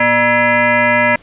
sine tone with frequency modulation, 1318.5 Hz, E6, in tune, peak -9 dBFS, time 0-1.16 s, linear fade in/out 5 ms, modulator 359 Hz, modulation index 2.8, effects pink hiss -44 dBFS RMS until 1.22 s + resampled to 8000 Hz

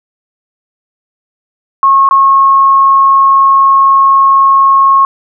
sine tone with dropouts, 1089 Hz, C#6, 31 cents flat, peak -3 dBFS, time 1.83-5.05 s, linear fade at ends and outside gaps 1 ms, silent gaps 2.09-2.11 s, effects none

